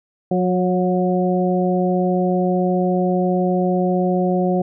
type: harmonic tone with a mistuned harmonic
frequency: 181.5 Hz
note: F#3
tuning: 33 cents flat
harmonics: 1 / 2 / 3 / 4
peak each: -18 / -21 / -23 / -24 dBFS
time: 0.31-4.62 s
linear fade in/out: 5 ms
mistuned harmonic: 3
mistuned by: +19 cents
effects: none